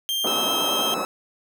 40% pulse tone, 3177 Hz, G7, 23 cents sharp, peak -22 dBFS, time 0.09-0.94 s, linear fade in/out 0 ms
white band-pass noise, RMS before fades -28 dBFS, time 0.24-1.05 s, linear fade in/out 5 ms, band 210 to 1000 Hz, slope 24 dB/octave
sawtooth tone with vibrato, 1300 Hz, E6, 24 cents flat, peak -25 dBFS, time 0.27-1.05 s, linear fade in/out 0 ms, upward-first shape sine, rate 9.2 Hz, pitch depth 18 cents each way
effects none

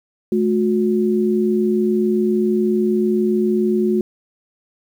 sine tone pair together, 215.6 / 362.6 Hz, A3 / F#4, -35 / -35 cents, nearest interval major sixth, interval 900 cents, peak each -17 dBFS, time 0.32-4.01 s, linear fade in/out 2 ms, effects 8-bit

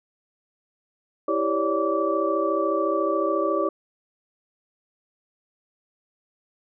sine tone cluster, 327.2 / 392.5 / 552 / 586 / 1157 Hz, E4 / G4 / C#5 / D5 / D6, -13 / +2 / -7 / -4 / -26 cents, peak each -27 dBFS, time 1.28-3.69 s, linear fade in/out 5 ms, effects none

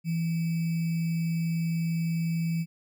sine tone with sample-and-hold, 165.6 Hz, E3, 8 cents sharp, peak -25 dBFS, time 0.04-2.66 s, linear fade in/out 50 ms, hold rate 2450 Hz, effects none

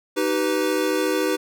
square chord, Eb augmented, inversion none, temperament equal with one note detuned, 311.1 / 384.8 / 493.9 Hz, Eb4 / G4 / B4, 0 / -32 / 0 cents, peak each -25 dBFS, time 0.16-1.37 s, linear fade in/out 20 ms, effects none

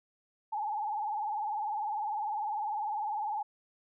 sine tone with vibrato, 846 Hz, G#5, 32 cents sharp, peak -31 dBFS, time 0.52-3.43 s, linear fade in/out 10 ms, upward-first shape sine, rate 20 Hz, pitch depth 89 cents each way, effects none

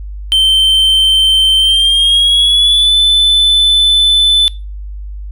triangle tone with pitch glide, 3109 to 3510 Hz, G7 to A7, -15 to -5 cents, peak -5 dBFS, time 0.32-4.48 s, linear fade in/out 0 ms, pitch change +210 cents, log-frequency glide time 1.58-2.95 s, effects noise-tail reverb RT60 0.3 s tail -22 dB re dry + added 50 Hz sine -22 dBFS peak until 5.31 s

